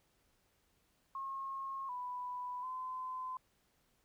sine tone with pitch steps, 1081 / 991 / 1025 Hz, C#6 / B5 / C6, -44 / +6 / -36 cents, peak -39 dBFS, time 1.15-3.37 s, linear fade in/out 2 ms, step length 740 ms, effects pink hiss -75 dBFS RMS until 4.04 s

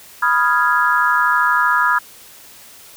sine chord, F half-diminished seventh, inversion second, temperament equal, 987.8 / 1244.5 / 1396.9 / 1661.2 Hz, Cb6 / Eb6 / F6 / Ab6, 0 / 0 / 0 / 0 cents, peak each -18 dBFS, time 0.22-1.99 s, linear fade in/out 10 ms, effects white hiss -42 dBFS RMS until 2.96 s

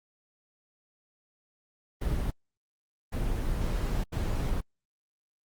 brown noise bursts at uneven times, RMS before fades -29 dBFS, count 3, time 2.01-2.31 / 3.12-4.04 / 4.12-4.61 s, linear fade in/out 10 ms, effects Opus 24 kbps

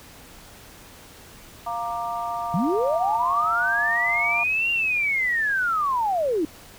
sine chord, Bb major, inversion second, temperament equal with one note detuned, 698.5 / 932.3 / 1182.8 Hz, F5 / Bb5 / D6, 0 / 0 / +12 cents, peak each -29 / -30 / -31 dBFS, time 1.66-4.44 s, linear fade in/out 10 ms
sine linear two-way sweep, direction up then down, 146.83 to 2792 to 290.1 Hz, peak -20 dBFS, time 2.54-6.45 s, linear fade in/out 2 ms, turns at 4.71 s
effects pink hiss -46 dBFS RMS until 6.78 s

